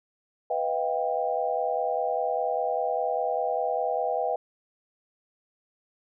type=tone cluster; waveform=sine; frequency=496.4 / 635 / 705 / 790 Hz; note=B4 / D#5 / F5 / G5; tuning=+9 / +35 / +16 / +13 cents; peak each=-30 dBFS; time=0.5-4.36 s; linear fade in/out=5 ms; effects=none